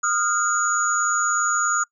sine tone cluster, 1233 / 1421 / 6810 Hz, D#6 / F6 / G#8, -16 / +30 / +42 cents, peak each -23 dBFS, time 0.03-1.84 s, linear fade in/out 10 ms, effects noise-tail reverb RT60 0.1 s tail -24 dB re dry

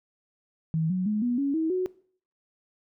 sine tone with pitch steps, 160.4 / 184.25 / 211.6 / 243.1 / 279.3 / 320.8 / 368.5 Hz, E3 / F#3 / G#3 / B3 / C#4 / E4 / F#4, -47 / -7 / +33 / -27 / +13 / -47 / -7 cents, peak -23 dBFS, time 0.74-1.86 s, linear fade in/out 0 ms, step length 160 ms, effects noise-tail reverb RT60 0.5 s tail -20 dB re dry

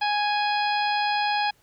harmonic tone, 830.6 Hz, G#5, in tune, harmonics 1 / 2 / 3 / 4 / 5 / 6, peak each -23 / -30 / -31 / -34 / -35 / -35 dBFS, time 0.01-1.51 s, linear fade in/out 10 ms, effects pink hiss -62 dBFS RMS until 1.62 s

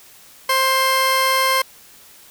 15% pulse tone pair together, 527 / 1054 Hz, C5 / C6, +12 / +12 cents, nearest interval octave, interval 1200 cents, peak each -13 dBFS, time 0.49-1.62 s, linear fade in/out 5 ms, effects white hiss -46 dBFS RMS until 2.3 s

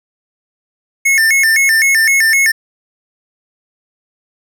square tone with vibrato, 1975.5 Hz, B6, in tune, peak -9 dBFS, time 1.05-2.52 s, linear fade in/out 10 ms, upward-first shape square, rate 3.9 Hz, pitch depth 170 cents each way, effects none

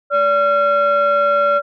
sine tone pair together, 576 / 1370 Hz, D5 / F6, -34 / -34 cents, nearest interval octave + minor third, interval 1500 cents, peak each -13 dBFS, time 0.1-1.62 s, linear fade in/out 50 ms, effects tanh soft clip ceiling -8 dBFS

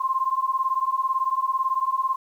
sine beating tone pair, 1046.5 / 1064.5 Hz, C6 / C6, 0 / +30 cents, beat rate 18 Hz, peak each -24 dBFS, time 0-2.16 s, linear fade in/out 10 ms, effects 9-bit

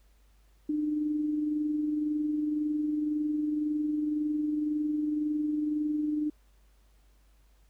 sine tone with amplitude modulation, 301 Hz, D4, 43 cents sharp, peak -25 dBFS, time 0.69-6.3 s, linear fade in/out 5 ms, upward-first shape sine, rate 21.9 Hz, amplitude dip 35%, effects added 50 Hz sine -59 dBFS peak until 7.69 s + pink hiss -70 dBFS RMS until 7.69 s

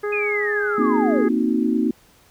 harmonic tone, 414.6 Hz, G#4, 3 cents flat, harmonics 1 / 2 / 3 / 4 / 5, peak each -22 / -37 / -32 / -33 / -39 dBFS, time 0.03-1.29 s, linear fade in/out 10 ms
sine linear sweep, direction down, 2518 to 297.7 Hz, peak -22 dBFS, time 0.12-1.3 s, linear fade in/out 10 ms
sine chord, C half-diminished seventh, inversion third, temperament equal, 233.1 / 261.6 / 311.1 / 370 Hz, Bb3 / C4 / Eb4 / Gb4, 0 / 0 / 0 / 0 cents, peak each -21 / -22 / -22 / -27 dBFS, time 0.78-1.91 s, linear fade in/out 5 ms
effects pink hiss -54 dBFS RMS until 2.3 s

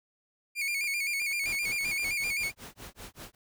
40% pulse tone with vibrato, 2300 Hz, D7, 37 cents flat, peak -28 dBFS, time 0.55-2.52 s, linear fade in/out 50 ms, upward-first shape square, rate 7.7 Hz, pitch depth 69 cents each way
clicks, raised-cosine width 0.3 ms, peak -33 dBFS, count 11, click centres 0.842 / 1.218 / 1.315 / 1.439 / 1.548 / 1.763 / 1.81 / 1.857 / 1.964 / 1.996 / 2.049 s
pink noise with tremolo, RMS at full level -43 dBFS, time 1.45-3.35 s, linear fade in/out 2 ms, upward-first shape sine, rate 5.2 Hz, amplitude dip 100%
effects none

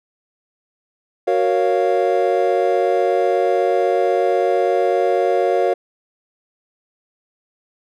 triangle chord, Gb major seventh, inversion none, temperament equal, 370 / 466.2 / 554.4 / 698.5 Hz, Gb4 / Bb4 / Db5 / F5, 0 / 0 / 0 / 0 cents, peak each -18 dBFS, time 1.27-5.74 s, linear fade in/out 10 ms, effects none

